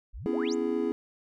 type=exponential sweep; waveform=sine; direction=up; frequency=36.05 to 7902 Hz; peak=-37 dBFS; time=0.13-0.55 s; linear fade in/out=20 ms
type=chord; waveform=triangle; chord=C# minor seventh; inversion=third; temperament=just; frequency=249.5 / 277.2 / 332.6 / 415.8 Hz; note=B3 / C#4 / E4 / G#4; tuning=+18 / 0 / +16 / +2 cents; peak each=-30 / -34 / -29 / -28 dBFS; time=0.26-0.92 s; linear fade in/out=0 ms
effects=none